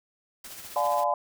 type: noise with tremolo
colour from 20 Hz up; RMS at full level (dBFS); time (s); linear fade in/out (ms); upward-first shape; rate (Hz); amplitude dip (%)
white; -41; 0.44-1.04; 5; sine; 15; 40
type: chord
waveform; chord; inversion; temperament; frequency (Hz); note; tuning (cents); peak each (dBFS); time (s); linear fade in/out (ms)
sine; D diminished seventh; none; just; 587.3 / 704.8 / 845.8 / 1014.9; D5 / F5 / Ab5 / Cb6; 0 / +16 / +31 / +47; -28; 0.76-1.14; 2
effects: none